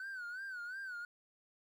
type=tone with vibrato; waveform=triangle; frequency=1500 Hz; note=F#6; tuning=23 cents sharp; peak=-39 dBFS; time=0-1.05 s; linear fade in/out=2 ms; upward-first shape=sine; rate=2.8 Hz; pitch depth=110 cents each way; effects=tanh soft clip ceiling -35 dBFS + 12-bit